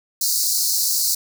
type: high-pass noise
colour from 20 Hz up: pink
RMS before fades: -20 dBFS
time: 0.21-1.15 s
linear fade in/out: 5 ms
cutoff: 4200 Hz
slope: 96 dB/octave
effects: none